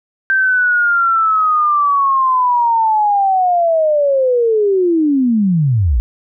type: linear sweep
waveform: sine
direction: down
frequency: 1568 to 50.5 Hz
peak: -10 dBFS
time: 0.3-6 s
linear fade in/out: 0 ms
effects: none